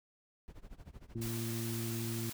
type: noise with tremolo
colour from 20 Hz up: brown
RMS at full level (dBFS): -48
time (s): 0.48-1.29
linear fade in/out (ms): 0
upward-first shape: sine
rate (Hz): 13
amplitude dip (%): 90
type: harmonic tone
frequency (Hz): 114.6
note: A#2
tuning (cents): -29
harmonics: 1 / 2 / 3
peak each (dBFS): -38 / -41 / -43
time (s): 1.15-2.3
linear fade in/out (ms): 5
type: noise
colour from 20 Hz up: white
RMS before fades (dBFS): -44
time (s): 1.21-2.33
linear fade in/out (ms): 10
effects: none